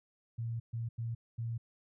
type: tone bursts at uneven times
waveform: sine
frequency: 115.6 Hz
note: A#2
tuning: 14 cents flat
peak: -34 dBFS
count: 4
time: 0.38-0.6 / 0.73-0.89 / 0.98-1.15 / 1.38-1.58 s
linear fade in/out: 10 ms
effects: none